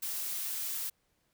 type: noise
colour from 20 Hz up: blue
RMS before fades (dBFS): -36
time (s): 0.02-0.9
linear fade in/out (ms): 10
effects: pink hiss -75 dBFS RMS until 1.33 s